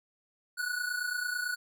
square tone pair together, 1460 / 1489 Hz, F#6 / F#6, -24 / +11 cents, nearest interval unison, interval 35 cents, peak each -34 / -36 dBFS, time 0.57-1.56 s, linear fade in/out 20 ms, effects none

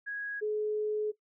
sine tone pair in turn, 1656 / 425.1 Hz, G#6 / G#4, -5 / +40 cents, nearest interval 2 octaves, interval 2355 cents, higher first, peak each -34 / -28 dBFS, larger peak second, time 0.06-0.41 / 0.41-1.12 s, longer second, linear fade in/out 20 ms, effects noise-tail reverb RT60 0.1 s tail -17 dB re dry

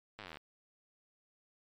slowing click train, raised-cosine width 0.3 ms, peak -30 dBFS, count 17, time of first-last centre 0.19-0.371 s, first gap 9 ms, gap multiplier 1.03, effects MP3 96 kbps

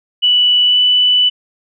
sine tone with pitch glide, 2960 to 2981 Hz, F#7 to F#7, 0 to +12 cents, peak -8 dBFS, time 0.22-1.3 s, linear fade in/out 20 ms, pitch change +12 cents, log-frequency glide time 0.65-0.79 s, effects none

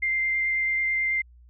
sine tone with vibrato, 2093 Hz, C7, in tune, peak -22 dBFS, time 0.02-1.22 s, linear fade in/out 10 ms, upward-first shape triangle, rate 9.2 Hz, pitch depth 10 cents each way, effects added 60 Hz sine -49 dBFS peak until 1.49 s

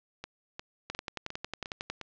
two click trains, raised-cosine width 0.2 ms, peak -21 / -17 dBFS, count 6 / 12, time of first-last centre 0.24-2.013 / 0.9-1.9 s, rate 2.82 / 11 Hz, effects low-pass 5000 Hz 12 dB/octave

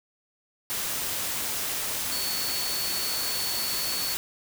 sine tone in noise, 4435 Hz, C#8, in tune, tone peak -31 dBFS, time 2.12-4.14 s, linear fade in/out 0 ms, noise white, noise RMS -30 dBFS, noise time 0.7-4.17 s, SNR -4 dB, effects none

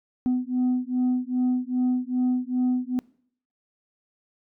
sine beating tone pair, 250.1 / 252.6 Hz, B3 / B3, +22 / +39 cents, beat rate 2.5 Hz, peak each -23 dBFS, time 0.26-2.99 s, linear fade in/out 0 ms, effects noise-tail reverb RT60 0.6 s tail -24 dB re dry + tanh soft clip ceiling -18 dBFS

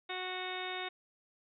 harmonic tone, 368.4 Hz, F#4, 7 cents flat, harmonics 1 / 2 / 3 / 4 / 5 / 6 / 7 / 8 / 9 / 10, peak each -44 / -43 / -47 / -47 / -47 / -44 / -50 / -51 / -56 / -44 dBFS, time 0.09-0.89 s, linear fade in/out 10 ms, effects none

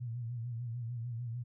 sine tone with vibrato, 118.6 Hz, A#2, 30 cents sharp, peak -36 dBFS, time 0-1.44 s, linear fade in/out 20 ms, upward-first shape sine, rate 6.7 Hz, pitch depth 77 cents each way, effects none

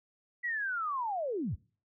sine linear sweep, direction down, 1975.5 to 55.1 Hz, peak -31 dBFS, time 0.43-1.56 s, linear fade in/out 20 ms, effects noise-tail reverb RT60 0.4 s tail -23 dB re dry

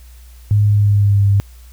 sine tone with pitch glide, 103.83 to 99.95 Hz, G#2 to G2, 0 to +34 cents, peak -9 dBFS, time 0.51-1.4 s, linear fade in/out 0 ms, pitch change -66 cents, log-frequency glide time 0.67-1.29 s, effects added 60 Hz sine -37 dBFS peak until 1.72 s + white hiss -50 dBFS RMS until 1.72 s

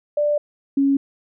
sine tone pair in turn, 590 / 276.4 Hz, D5 / C#4, +8 / -5 cents, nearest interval octave + minor second, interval 1313 cents, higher first, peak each -16 / -14 dBFS, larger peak second, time 0.17-0.38 / 0.77-0.97 s, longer first, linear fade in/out 5 ms, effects none

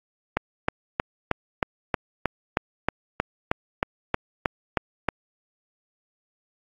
click train, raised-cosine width 0.5 ms, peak -6 dBFS, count 16, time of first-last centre 0.37-5.087 s, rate 3.18 Hz, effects AAC 32 kbps

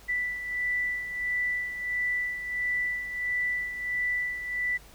sine beating tone pair, 1975.5 / 1977 Hz, B6 / B6, 0 / +1 cents, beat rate 1.5 Hz, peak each -28 / -35 dBFS, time 0.08-4.78 s, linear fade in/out 20 ms, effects added 50 Hz sine -52 dBFS peak until 4.94 s + pink hiss -53 dBFS RMS until 4.94 s

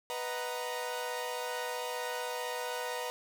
sawtooth chord, B major seventh, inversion none, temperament equal, 493.9 / 622.3 / 740 / 932.3 Hz, B4 / D#5 / F#5 / A#5, 0 / 0 / 0 / 0 cents, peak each -34 / -39 / -40 / -36 dBFS, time 0.1-3.1 s, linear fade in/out 0 ms, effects none

